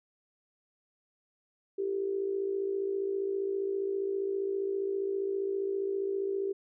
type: tone with amplitude modulation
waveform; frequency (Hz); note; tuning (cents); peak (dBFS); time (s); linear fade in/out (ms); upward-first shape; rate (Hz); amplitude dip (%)
sine; 392; G4; 0; -26; 1.78-6.53; 10; sine; 55; 65
effects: none